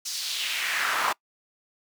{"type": "noise with high-pass filter sweep", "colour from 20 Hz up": "brown", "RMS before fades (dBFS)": -28, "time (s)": [0.05, 1.13], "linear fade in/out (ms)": 10, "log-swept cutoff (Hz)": [5600, 1000], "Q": 2.3, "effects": ["noise-tail reverb RT60 0.1 s tail -24 dB re dry"]}